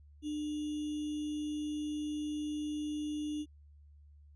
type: tone with sample-and-hold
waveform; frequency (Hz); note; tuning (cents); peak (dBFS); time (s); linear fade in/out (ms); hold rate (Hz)
sine; 300; D4; +37; -34; 0.22-3.46; 50; 3150
effects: added 73 Hz sine -55 dBFS peak until 4.35 s + resampled to 22050 Hz